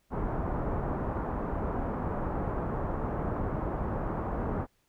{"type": "low-pass noise", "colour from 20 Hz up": "pink", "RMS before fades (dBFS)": -32, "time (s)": [0.1, 4.67], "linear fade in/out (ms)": 50, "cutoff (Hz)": 1200, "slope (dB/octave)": 24, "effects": ["pink hiss -72 dBFS RMS until 4.88 s"]}